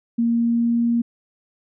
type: tone with pitch glide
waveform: sine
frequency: 233.1 to 235 Hz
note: A#3 to A#3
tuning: 0 to +14 cents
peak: -16 dBFS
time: 0.18-1.02 s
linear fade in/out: 10 ms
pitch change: +14 cents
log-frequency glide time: 0.28-0.86 s
effects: none